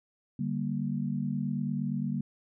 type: chord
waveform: sine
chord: G minor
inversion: second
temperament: just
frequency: 147 / 196 / 235.2 Hz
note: D3 / G3 / Bb3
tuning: +2 / 0 / +16 cents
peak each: -33 dBFS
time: 0.39-2.21 s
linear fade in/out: 5 ms
effects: none